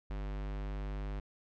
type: tone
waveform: square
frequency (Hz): 50.1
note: G1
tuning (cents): +38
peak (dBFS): -37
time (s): 0.1-1.2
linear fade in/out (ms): 5
effects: low-pass 3000 Hz 12 dB/octave